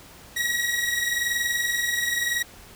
sawtooth tone pair together, 1893 / 1913.9 Hz, A#6 / A#6, +26 / +45 cents, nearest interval unison, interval 19 cents, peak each -25 / -21 dBFS, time 0.36-2.43 s, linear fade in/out 10 ms, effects pink hiss -47 dBFS RMS until 2.75 s

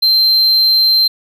triangle tone, 4130 Hz, C8, 23 cents flat, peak -7 dBFS, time 0.02-1.08 s, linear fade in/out 10 ms, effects none

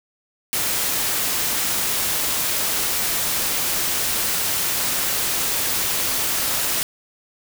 white noise, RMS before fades -22 dBFS, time 0.53-6.83 s, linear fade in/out 0 ms, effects none

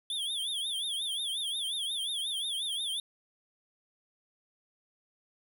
square tone with vibrato, 3403 Hz, G#7, 41 cents sharp, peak -32 dBFS, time 0.1-3 s, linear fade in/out 2 ms, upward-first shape triangle, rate 5.6 Hz, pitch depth 170 cents each way, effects none

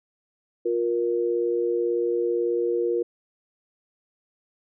sine tone pair together, 353.5 / 471.6 Hz, F4 / A#4, +21 / +20 cents, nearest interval perfect fourth, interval 499 cents, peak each -24 dBFS, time 0.65-3.03 s, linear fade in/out 10 ms, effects none

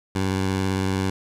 15% pulse tone with vibrato, 95.3 Hz, G2, 48 cents flat, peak -15 dBFS, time 0.15-1.1 s, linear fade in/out 5 ms, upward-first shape triangle, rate 18 Hz, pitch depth 34 cents each way, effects low-pass 10000 Hz 12 dB/octave + 9-bit

